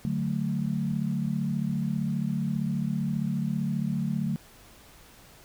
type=chord; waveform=sine; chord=D major; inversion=none; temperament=equal; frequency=146.83 / 185 / 220 Hz; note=D3 / F#3 / A3; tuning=0 / 0 / 0 cents; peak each=-30 dBFS; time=0.05-4.36 s; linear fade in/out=0 ms; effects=pink hiss -53 dBFS RMS until 5.44 s